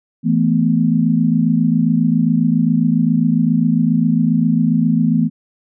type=chord; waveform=sine; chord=E suspended fourth; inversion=none; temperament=just; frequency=164.81 / 219.8 / 247.2 Hz; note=E3 / A3 / B3; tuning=0 / -2 / +2 cents; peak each=-16 dBFS; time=0.23-5.3 s; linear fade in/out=50 ms; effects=none